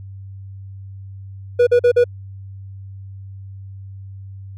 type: tone bursts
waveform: triangle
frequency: 485.4 Hz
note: B4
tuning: 30 cents flat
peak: -7 dBFS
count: 4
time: 1.59-2.042 s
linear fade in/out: 10 ms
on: 80 ms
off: 44 ms
effects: added 97 Hz sine -32 dBFS peak until 4.57 s